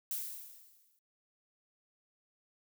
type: noise with exponential decay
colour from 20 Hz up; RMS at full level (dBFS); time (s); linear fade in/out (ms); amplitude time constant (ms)
violet; -35; 0.11-0.99; 1; 190
effects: noise-tail reverb RT60 0.1 s tail -23 dB re dry